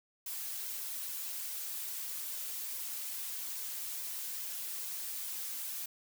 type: noise with flanger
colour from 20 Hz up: blue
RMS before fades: -40 dBFS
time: 0.26-5.86 s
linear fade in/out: 5 ms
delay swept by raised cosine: 1.9 to 6 ms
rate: 2.4 Hz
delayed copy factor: +0.65
effects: none